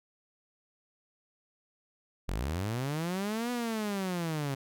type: linear two-way sweep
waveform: sawtooth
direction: up then down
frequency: 39.56 to 246.9 to 133.4 Hz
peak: -27 dBFS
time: 2.28-4.55 s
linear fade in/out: 10 ms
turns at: 3.51 s
effects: none